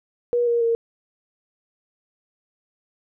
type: tone with pitch steps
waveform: sine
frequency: 481 / 471.4 / 461.9 Hz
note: B4 / A#4 / A#4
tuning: -46 / +19 / -16 cents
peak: -17 dBFS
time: 0.33-0.75 s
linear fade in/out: 0 ms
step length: 140 ms
effects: none